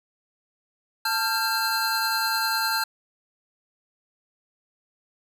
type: tone cluster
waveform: square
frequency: 887 / 1379 / 1594 / 4147 Hz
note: A5 / F6 / G6 / C8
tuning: +14 / -22 / +28 / -16 cents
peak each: -29 dBFS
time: 1.05-2.84 s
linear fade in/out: 5 ms
effects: none